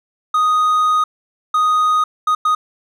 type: tone bursts at uneven times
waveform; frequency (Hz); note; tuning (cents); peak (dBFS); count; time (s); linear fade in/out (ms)
triangle; 1244.5; D#6; 0; -10; 4; 0.34-1.04 / 1.54-2.04 / 2.27-2.35 / 2.45-2.55; 5
effects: none